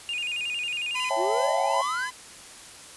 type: tone with vibrato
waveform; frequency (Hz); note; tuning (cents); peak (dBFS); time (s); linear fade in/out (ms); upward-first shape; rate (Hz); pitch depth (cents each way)
triangle; 2632; E7; -3; -26; 0.09-1.09; 0; square; 11; 110
type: tone with tremolo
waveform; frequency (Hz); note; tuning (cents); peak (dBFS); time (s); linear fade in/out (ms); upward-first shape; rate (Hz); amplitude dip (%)
sawtooth; 1011; B5; +40; -25; 0.94-2.11; 20; sine; 2.6; 40
type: chord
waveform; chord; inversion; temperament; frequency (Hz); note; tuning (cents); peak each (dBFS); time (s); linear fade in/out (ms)
sine; A dominant seventh; first; just; 550 / 660 / 792 / 880; C#5 / E5 / G5 / A5; -14 / +2 / +18 / 0; -29; 1.1-1.82; 10
type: exponential sweep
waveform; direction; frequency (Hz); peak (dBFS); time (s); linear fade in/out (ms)
triangle; up; 326.7 to 1760; -25; 1.16-2.09; 50
effects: white hiss -45 dBFS RMS until 2.96 s + resampled to 24000 Hz